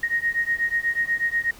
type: beating tone pair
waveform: sine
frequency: 1864.7 / 1872.9 Hz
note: A#6 / A#6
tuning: 0 / +8 cents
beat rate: 8.2 Hz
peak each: -24 dBFS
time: 0.03-1.51 s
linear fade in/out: 5 ms
effects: pink hiss -47 dBFS RMS until 1.59 s